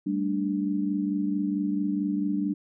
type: chord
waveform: sine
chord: G suspended second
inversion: none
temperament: just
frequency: 196 / 220.5 / 294 Hz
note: G3 / A3 / D4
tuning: 0 / +4 / +2 cents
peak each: -28 / -33 / -27 dBFS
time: 0.06-2.54 s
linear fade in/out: 10 ms
effects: none